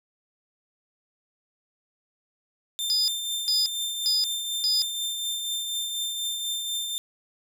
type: tone with tremolo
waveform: sawtooth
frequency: 3586 Hz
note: A7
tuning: 32 cents sharp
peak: -23 dBFS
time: 2.79-6.98 s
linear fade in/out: 0 ms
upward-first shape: triangle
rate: 4.1 Hz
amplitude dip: 40%
type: tone bursts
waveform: sine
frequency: 4978 Hz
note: D#8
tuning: in tune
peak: -21 dBFS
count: 4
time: 2.9-4.82 s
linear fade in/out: 0 ms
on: 180 ms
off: 400 ms
effects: none